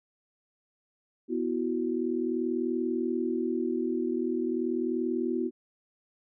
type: chord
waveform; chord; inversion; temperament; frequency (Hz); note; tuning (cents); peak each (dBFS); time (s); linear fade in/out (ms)
sine; B suspended fourth; none; equal; 246.9 / 329.6 / 370; B3 / E4 / F#4; 0 / 0 / 0; -31 / -31 / -31; 1.28-5.51; 50
effects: none